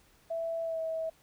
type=tone with pitch glide; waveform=sine; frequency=661 to 646.6 Hz; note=E5 to E5; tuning=+5 to -34 cents; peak=-31 dBFS; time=0.3-1.1 s; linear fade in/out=10 ms; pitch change=-39 cents; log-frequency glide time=0.63-0.8 s; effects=pink hiss -64 dBFS RMS until 1.22 s